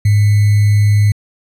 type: tone with sample-and-hold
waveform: sine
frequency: 103.83 Hz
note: G#2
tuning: in tune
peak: -7 dBFS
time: 0.05-1.12 s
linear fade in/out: 5 ms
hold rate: 2100 Hz
effects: resampled to 32000 Hz